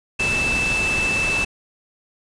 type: tone in noise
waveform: sine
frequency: 2637 Hz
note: E7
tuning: in tune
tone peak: -19 dBFS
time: 0.19-1.45 s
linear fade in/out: 10 ms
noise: pink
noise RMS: -26 dBFS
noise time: 0.19-1.45 s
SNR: +4 dB
effects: resampled to 22050 Hz